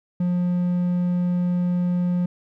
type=tone; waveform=triangle; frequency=177.6 Hz; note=F3; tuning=29 cents sharp; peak=-17 dBFS; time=0.2-2.26 s; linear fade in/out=5 ms; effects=none